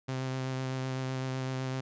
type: tone with vibrato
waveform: sawtooth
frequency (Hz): 130.81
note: C3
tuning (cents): 0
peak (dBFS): -28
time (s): 0.08-1.81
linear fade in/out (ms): 10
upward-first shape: sine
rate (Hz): 7.9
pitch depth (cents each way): 14
effects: resampled to 16000 Hz